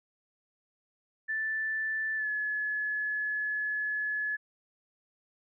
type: tone with pitch glide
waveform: sine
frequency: 1760 to 1706.9 Hz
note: A6 to G#6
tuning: 0 to +47 cents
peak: -29 dBFS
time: 1.28-4.37 s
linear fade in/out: 20 ms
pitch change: -53 cents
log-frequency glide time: 2.16-2.28 s
effects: none